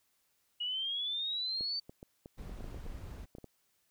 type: exponential sweep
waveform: sine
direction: up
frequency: 2887 to 4601 Hz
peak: -33 dBFS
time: 0.6-1.8 s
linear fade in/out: 10 ms
type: clicks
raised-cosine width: 2 ms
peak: -34 dBFS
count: 12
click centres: 1.609 / 1.895 / 2.029 / 2.259 / 2.495 / 2.607 / 2.643 / 2.745 / 2.864 / 3.351 / 3.384 / 3.443 s
type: noise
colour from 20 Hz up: brown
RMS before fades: -44 dBFS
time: 2.37-3.26 s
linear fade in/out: 20 ms
effects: white hiss -75 dBFS RMS until 3.9 s